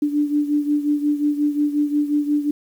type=beating tone pair; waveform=sine; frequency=292.7 / 298.3 Hz; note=D4 / D4; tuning=-6 / +27 cents; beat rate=5.6 Hz; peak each=-18 / -23 dBFS; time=0.02-2.51 s; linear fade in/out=5 ms; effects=8-bit